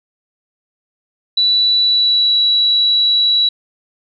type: tone with pitch glide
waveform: sine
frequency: 3951 to 3917 Hz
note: B7 to B7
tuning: 0 to -15 cents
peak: -10 dBFS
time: 1.37-3.49 s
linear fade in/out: 5 ms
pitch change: -15 cents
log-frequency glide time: 1.81-2.36 s
effects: none